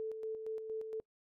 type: tone with tremolo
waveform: sine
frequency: 440 Hz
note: A4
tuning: in tune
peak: -36 dBFS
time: 0-1 s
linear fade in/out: 0 ms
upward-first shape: square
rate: 4.3 Hz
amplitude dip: 45%
effects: noise-tail reverb RT60 0.1 s tail -26 dB re dry